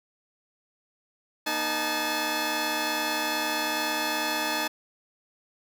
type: tone cluster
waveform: 10% pulse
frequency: 238.1 / 307.8 / 861 Hz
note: A#3 / D#4 / A5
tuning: +37 / -19 / -38 cents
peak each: -29 / -22 / -20 dBFS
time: 1.46-4.68 s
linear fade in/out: 10 ms
effects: none